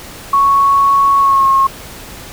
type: tone with pitch glide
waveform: sine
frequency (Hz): 1108.7 to 1082.1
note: C#6 to C#6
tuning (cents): 0 to -42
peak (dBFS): -7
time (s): 0.33-1.67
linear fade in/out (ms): 5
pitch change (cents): -42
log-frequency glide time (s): 1.19-1.45
effects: pink hiss -32 dBFS RMS until 2.32 s